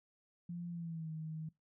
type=tone with pitch glide; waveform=sine; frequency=173.1 to 157.82 Hz; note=F3 to D#3; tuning=-15 to +25 cents; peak=-40 dBFS; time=0.49-1.49 s; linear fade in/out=5 ms; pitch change=-160 cents; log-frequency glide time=0.69-1.11 s; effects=noise-tail reverb RT60 0.2 s tail -22 dB re dry